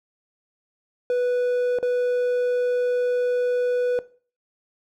triangle tone with dropouts, 493 Hz, B4, 3 cents flat, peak -17 dBFS, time 1.1-3.99 s, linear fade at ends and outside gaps 1 ms, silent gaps 1.787-1.828 s, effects noise-tail reverb RT60 0.4 s tail -18 dB re dry

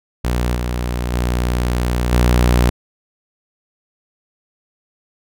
sawtooth tone with level steps, 60.6 Hz, B1, 32 cents flat, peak -12 / -15 / -12 / -7 dBFS, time 0.24-2.7 s, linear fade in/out 10 ms, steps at 0.55 / 1.13 / 2.12 s, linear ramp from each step 10 ms, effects none

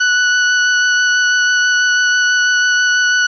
40% pulse tone with vibrato, 1480 Hz, F#6, in tune, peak -10 dBFS, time 0-3.27 s, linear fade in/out 10 ms, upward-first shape sine, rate 6.1 Hz, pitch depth 9 cents each way, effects resampled to 16000 Hz + 8-bit

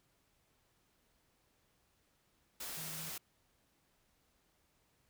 sine tone in noise, 159.1 Hz, D#3, 39 cents sharp, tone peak -50 dBFS, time 2.77-3.1 s, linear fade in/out 5 ms, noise white, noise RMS -44 dBFS, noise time 2.6-3.18 s, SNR -9 dB, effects pink hiss -75 dBFS RMS until 5.09 s

